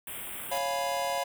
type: band-stop noise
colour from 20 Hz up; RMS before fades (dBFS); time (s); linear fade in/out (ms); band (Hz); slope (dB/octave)
white; -39; 0.07-0.58; 2; 3500 to 8000; 96
type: chord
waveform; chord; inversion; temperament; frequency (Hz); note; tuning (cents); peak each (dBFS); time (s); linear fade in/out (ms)
square; C# dominant seventh; none; equal; 554.4 / 698.5 / 830.6 / 987.8; C#5 / E#5 / G#5 / B5; 0 / 0 / 0 / 0; -34 / -33 / -39 / -35; 0.51-1.24; 10
type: click train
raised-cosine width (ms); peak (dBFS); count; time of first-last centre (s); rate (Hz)
1; -37; 24; 0.58-1.177; 38.5
effects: none